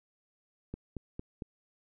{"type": "click train", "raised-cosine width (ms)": 3, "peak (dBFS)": -25, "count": 4, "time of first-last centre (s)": [0.74, 1.422], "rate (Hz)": 4.4, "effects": []}